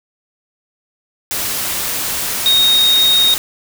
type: tone in noise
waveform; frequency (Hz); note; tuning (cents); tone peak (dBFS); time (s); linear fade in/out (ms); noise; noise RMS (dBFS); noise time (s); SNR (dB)
sine; 3729; A#7; 0; -9; 2.46-3.34; 0; white; -20; 1.31-3.38; +8
effects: none